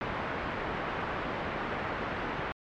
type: low-pass noise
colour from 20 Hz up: white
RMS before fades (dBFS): -34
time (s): 0.01-2.52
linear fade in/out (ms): 0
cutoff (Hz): 1500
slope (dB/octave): 12
effects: low-pass 3000 Hz 12 dB/octave + MP3 64 kbps